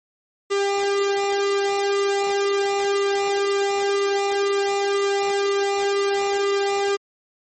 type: tone with flanger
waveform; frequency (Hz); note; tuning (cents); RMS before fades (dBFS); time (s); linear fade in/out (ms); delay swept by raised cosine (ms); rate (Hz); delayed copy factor
sawtooth; 399.2; G4; +32; -21; 0.5-6.97; 20; 1.3 to 1.9; 2; -0.75
effects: MP3 32 kbps